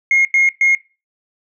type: tone bursts at uneven times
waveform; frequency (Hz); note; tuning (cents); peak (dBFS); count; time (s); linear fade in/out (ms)
sine; 2147; C7; +44; -8; 3; 0.11-0.25 / 0.34-0.49 / 0.61-0.75; 2
effects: noise-tail reverb RT60 0.3 s tail -21 dB re dry + tanh soft clip ceiling -7 dBFS